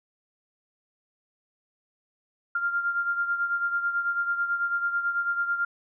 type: beating tone pair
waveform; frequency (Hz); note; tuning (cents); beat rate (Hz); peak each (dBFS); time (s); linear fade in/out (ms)
sine; 1394 / 1403.1; F6 / F6; -4 / +8; 9.1; -25 / -32; 2.55-5.65; 5
effects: none